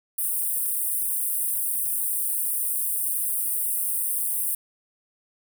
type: high-pass noise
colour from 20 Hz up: pink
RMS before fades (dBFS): -26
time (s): 0.18-4.55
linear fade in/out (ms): 5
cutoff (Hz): 8700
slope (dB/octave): 96
effects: none